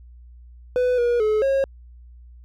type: tone with pitch steps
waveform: triangle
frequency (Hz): 498.6 / 479.5 / 428.9 / 543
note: B4 / A#4 / A4 / C#5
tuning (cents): +16 / +49 / -44 / -36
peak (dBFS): -15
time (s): 0.76-1.64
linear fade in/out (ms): 0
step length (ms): 220
effects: added 60 Hz sine -42 dBFS peak until 2.44 s